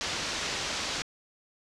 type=low-pass noise; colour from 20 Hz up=white; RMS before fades=-33 dBFS; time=0.01-1.02 s; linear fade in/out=0 ms; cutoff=6100 Hz; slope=24 dB/octave; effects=low-pass 10000 Hz 12 dB/octave